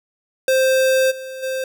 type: tone with level steps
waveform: square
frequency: 524 Hz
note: C5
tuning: 2 cents sharp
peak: -14 / -30 / -22 dBFS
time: 0.48-1.64 s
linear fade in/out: 2 ms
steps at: 1.1 / 1.42 s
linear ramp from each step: 20 ms
effects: none